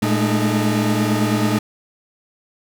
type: tone cluster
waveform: 40% pulse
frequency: 113.9 / 208.7 / 217.8 / 304.9 Hz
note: A#2 / G#3 / A3 / D#4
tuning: -40 / +9 / -17 / -35 cents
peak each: -21 dBFS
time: 0.02-1.59 s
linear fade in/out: 5 ms
effects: none